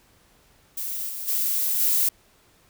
violet noise with level steps, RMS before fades -30 / -33 / -24 / -21 dBFS, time 0.77-2.09 s, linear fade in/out 5 ms, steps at 1.08 / 1.27 / 1.79 s, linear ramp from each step 20 ms, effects pink hiss -59 dBFS RMS until 2.69 s

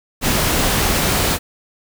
pink noise, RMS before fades -17 dBFS, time 0.21-1.39 s, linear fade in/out 50 ms, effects none

